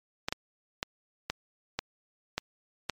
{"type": "clicks", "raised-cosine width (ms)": 0.2, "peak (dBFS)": -12, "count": 7, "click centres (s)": [0.285, 0.325, 0.829, 1.3, 1.79, 2.38, 2.897], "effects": ["MP3 96 kbps"]}